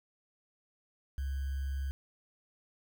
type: tone with sample-and-hold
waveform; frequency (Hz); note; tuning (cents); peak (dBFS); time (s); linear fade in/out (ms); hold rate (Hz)
sine; 68.2; C#2; -28; -32; 1.18-1.91; 0; 1575
effects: none